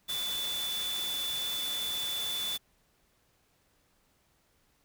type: tone in noise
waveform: sine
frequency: 3485 Hz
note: A7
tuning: 17 cents flat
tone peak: -32 dBFS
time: 0.08-2.58 s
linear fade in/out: 20 ms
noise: white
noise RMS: -39 dBFS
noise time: 0.08-2.58 s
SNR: +4 dB
effects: pink hiss -70 dBFS RMS until 4.84 s